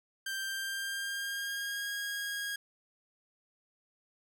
sawtooth tone with pitch glide, 1576 to 1636.3 Hz, G6 to G#6, +9 to -26 cents, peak -31 dBFS, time 0.26-2.56 s, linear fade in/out 5 ms, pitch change +65 cents, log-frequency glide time 0.47-1.9 s, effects none

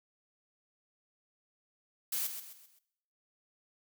blue noise with echo, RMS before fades -34 dBFS, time 2.12-2.27 s, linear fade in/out 5 ms, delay 130 ms, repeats 4, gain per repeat -8 dB, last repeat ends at 2.79 s, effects noise-tail reverb RT60 0.8 s tail -19 dB re dry

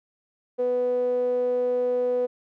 sawtooth tone with band-pass filter, 247.8 Hz, B3, 6 cents sharp, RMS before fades -24 dBFS, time 0.58-2.27 s, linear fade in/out 20 ms, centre 510 Hz, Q 9.2, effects none

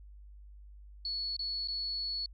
sine tone with dropouts, 4400 Hz, C#8, 14 cents flat, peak -33 dBFS, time 1.05-2.26 s, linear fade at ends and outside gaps 2 ms, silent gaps 1.366-1.392 / 1.675-1.683 s, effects added 50 Hz sine -49 dBFS peak until 2.33 s

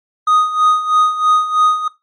triangle tone with tremolo, 1244.5 Hz, D#6, in tune, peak -6 dBFS, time 0.27-1.88 s, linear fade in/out 5 ms, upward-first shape sine, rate 3.1 Hz, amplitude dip 75%, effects noise-tail reverb RT60 0.2 s tail -17 dB re dry + MP3 48 kbps

